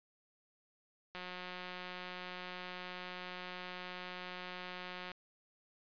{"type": "click train", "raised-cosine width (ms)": 0.3, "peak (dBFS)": -29, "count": 719, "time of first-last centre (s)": [1.15, 5.117], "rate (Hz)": 181, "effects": ["resampled to 11025 Hz"]}